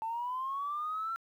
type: linear sweep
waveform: sine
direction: up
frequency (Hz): 880 to 1359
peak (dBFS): -32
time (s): 0.02-1.16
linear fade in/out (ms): 0
effects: tanh soft clip ceiling -28 dBFS + 11-bit